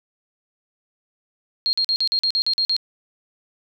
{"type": "tone bursts", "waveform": "sine", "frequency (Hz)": 4232, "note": "C8", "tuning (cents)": 19, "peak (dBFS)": -17, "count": 10, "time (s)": [1.66, 2.765], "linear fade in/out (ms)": 0, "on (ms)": 70, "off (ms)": 45, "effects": []}